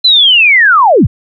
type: linear sweep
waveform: sine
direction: down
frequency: 4100 to 52 Hz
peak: -3 dBFS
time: 0.04-1.07 s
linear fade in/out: 10 ms
effects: none